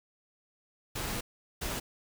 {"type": "noise bursts at uneven times", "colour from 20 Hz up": "pink", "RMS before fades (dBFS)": -35, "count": 2, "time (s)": [[0.95, 1.21], [1.61, 1.8]], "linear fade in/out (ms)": 10, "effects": []}